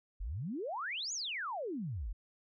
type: exponential two-way sweep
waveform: sine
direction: up then down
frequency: 40.13 to 7040 to 40.13 Hz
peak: -36 dBFS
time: 0.2-2.13 s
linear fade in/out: 10 ms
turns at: 1.13 s
effects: none